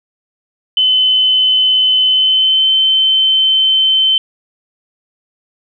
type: tone with pitch glide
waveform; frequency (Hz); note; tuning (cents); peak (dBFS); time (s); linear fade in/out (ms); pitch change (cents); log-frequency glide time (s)
sine; 3039 to 3081; F#7 to G7; +46 to -31; -8; 0.77-4.18; 2; +23; 2.07-2.7
effects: none